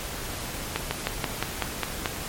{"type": "slowing click train", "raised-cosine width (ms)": 0.3, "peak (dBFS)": -8, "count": 8, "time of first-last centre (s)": [0.76, 2.058], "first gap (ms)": 150, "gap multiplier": 1.07, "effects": ["pink hiss -34 dBFS RMS until 2.28 s", "MP3 64 kbps"]}